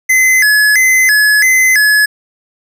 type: tone with vibrato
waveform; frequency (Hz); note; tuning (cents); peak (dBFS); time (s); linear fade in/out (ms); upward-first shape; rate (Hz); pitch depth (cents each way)
square; 1864.7; A#6; 0; -7; 0.09-2.06; 10; square; 1.5; 160
effects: none